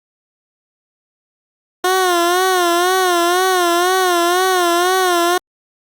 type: tone with vibrato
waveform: 15% pulse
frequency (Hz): 358.7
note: F4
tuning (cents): +46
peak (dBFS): -6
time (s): 1.84-5.38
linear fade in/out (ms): 5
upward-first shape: sine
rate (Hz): 2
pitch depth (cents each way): 85
effects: Opus 48 kbps